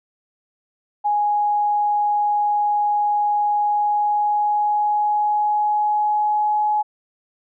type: tone with pitch glide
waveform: sine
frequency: 830.6 to 843.7 Hz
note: G#5 to G#5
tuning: 0 to +27 cents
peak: -16 dBFS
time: 1.04-6.83 s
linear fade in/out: 20 ms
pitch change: +27 cents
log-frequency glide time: 3.52-6.71 s
effects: none